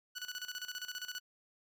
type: tone with tremolo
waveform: 15% pulse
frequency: 1480 Hz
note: F#6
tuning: in tune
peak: -32 dBFS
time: 0.15-1.2 s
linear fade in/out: 20 ms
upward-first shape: square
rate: 15 Hz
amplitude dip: 75%
effects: none